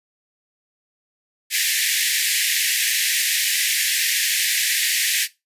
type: high-pass noise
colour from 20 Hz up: pink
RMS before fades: -20 dBFS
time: 1.5-5.28 s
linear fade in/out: 50 ms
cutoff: 1700 Hz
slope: 96 dB/octave
effects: noise-tail reverb RT60 0.2 s tail -17 dB re dry + resampled to 32000 Hz